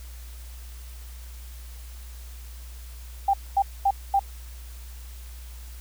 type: tone bursts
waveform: sine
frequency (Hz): 791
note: G5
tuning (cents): +15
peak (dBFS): -17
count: 4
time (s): 3.28-4.194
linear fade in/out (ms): 5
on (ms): 56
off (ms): 230
effects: added 60 Hz sine -38 dBFS peak until 5.8 s + white hiss -50 dBFS RMS until 5.8 s